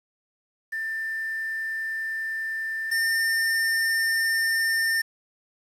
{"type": "tone pair in turn", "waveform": ["sine", "square"], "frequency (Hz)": [1785, 1805.7], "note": ["A6", "A6"], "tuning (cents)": [24, 44], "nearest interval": "unison", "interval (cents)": 20, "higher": "second", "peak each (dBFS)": [-27, -22], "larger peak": "second", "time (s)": [[0.72, 2.91], [2.91, 5.02]], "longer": "first", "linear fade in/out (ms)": 10, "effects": ["resampled to 32000 Hz", "8-bit"]}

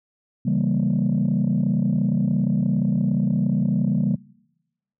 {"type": "chord", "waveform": "sine", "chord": "C# diminished seventh", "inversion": "none", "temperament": "equal", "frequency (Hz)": [138.59, 164.81, 196, 233.1], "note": ["C#3", "E3", "G3", "Bb3"], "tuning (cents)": [0, 0, 0, 0], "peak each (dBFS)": [-23, -24, -21, -23], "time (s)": [0.45, 4.16], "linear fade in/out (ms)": 10, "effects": ["noise-tail reverb RT60 0.9 s tail -24 dB re dry", "tanh soft clip ceiling -13 dBFS"]}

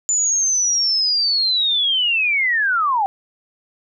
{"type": "linear sweep", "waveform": "sine", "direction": "down", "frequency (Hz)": [7070, 758], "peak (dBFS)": -15, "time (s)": [0.09, 3.06], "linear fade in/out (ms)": 0, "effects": []}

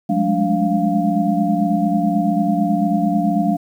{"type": "tone cluster", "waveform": "sine", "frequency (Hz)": [179.1, 203.2, 212.3, 290.4, 696], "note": ["F3", "G#3", "G#3", "D4", "F5"], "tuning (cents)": [44, -38, 38, -19, -6], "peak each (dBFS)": -21, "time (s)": [0.09, 3.57], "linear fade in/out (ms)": 10, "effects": ["8-bit"]}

